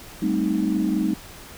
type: chord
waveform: sine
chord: A half-diminished seventh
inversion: third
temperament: equal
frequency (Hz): 196 / 220 / 261.6 / 311.1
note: G3 / A3 / C4 / Eb4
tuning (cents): 0 / 0 / 0 / 0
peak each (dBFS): -24 / -25 / -27 / -23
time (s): 0.22-1.14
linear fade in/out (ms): 5
effects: tanh soft clip ceiling -11 dBFS + pink hiss -42 dBFS RMS until 1.57 s